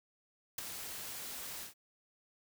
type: noise with ADSR envelope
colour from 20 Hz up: white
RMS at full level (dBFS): -35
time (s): 0.58-1.74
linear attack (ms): 5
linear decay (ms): 11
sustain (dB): -9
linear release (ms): 120
effects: none